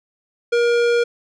sine tone with tanh clipping, 474.2 Hz, A#4, 30 cents sharp, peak -16 dBFS, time 0.52-1.04 s, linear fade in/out 10 ms, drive 18 dB, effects none

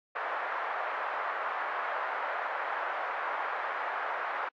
white band-pass noise, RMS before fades -34 dBFS, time 0.15-4.49 s, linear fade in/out 10 ms, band 590 to 1600 Hz, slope 24 dB/octave, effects AAC 64 kbps

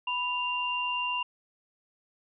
sine tone pair together, 987.8 / 2784 Hz, B5 / F7, 0 / -6 cents, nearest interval octave + tritone, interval 1794 cents, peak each -31 / -30 dBFS, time 0.07-1.23 s, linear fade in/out 5 ms, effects none

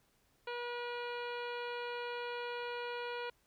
harmonic tone with a mistuned harmonic, 482.1 Hz, B4, 42 cents flat, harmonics 1 / 2 / 3 / 4 / 5 / 6 / 7 / 8 / 9, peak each -41 / -44 / -46 / -53 / -49 / -52 / -57 / -58 / -58 dBFS, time 0.47-3.3 s, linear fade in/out 5 ms, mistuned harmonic 8, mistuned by +41 cents, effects pink hiss -73 dBFS RMS until 3.46 s

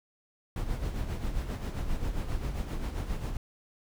brown noise with tremolo, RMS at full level -30 dBFS, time 0.56-3.37 s, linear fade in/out 2 ms, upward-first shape sine, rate 7.5 Hz, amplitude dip 55%, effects none

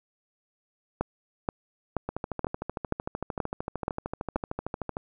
two click trains, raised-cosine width 1 ms, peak -17 / -12 dBFS, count 39 / 8, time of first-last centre 2.09-4.969 / 1.01-4.359 s, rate 13.2 / 2.09 Hz, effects none

